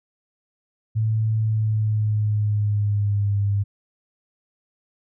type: tone with pitch glide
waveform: sine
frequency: 110 to 100.87 Hz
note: A2 to G2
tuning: 0 to +50 cents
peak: -18 dBFS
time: 0.95-3.64 s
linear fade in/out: 20 ms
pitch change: -150 cents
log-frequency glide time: 1.38-3.39 s
effects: none